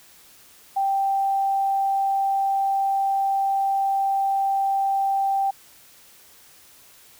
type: tone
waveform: sine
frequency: 784 Hz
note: G5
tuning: in tune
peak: -19 dBFS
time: 0.76-5.51 s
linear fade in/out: 10 ms
effects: white hiss -51 dBFS RMS until 7.19 s